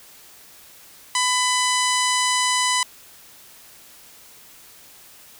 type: harmonic tone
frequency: 1000 Hz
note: B5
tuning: 21 cents sharp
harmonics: 1 / 2 / 3 / 4 / 5 / 6 / 7 / 8 / 9 / 10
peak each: -22 / -25 / -27 / -28 / -29 / -30 / -30 / -31 / -32 / -32 dBFS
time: 1.15-2.83 s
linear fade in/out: 2 ms
effects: white hiss -47 dBFS RMS until 5.39 s